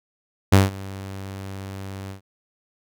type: tone with ADSR envelope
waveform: sawtooth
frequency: 97 Hz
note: G2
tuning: 18 cents flat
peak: -5 dBFS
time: 0.52-2.21 s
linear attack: 11 ms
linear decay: 170 ms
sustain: -23 dB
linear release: 110 ms
effects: none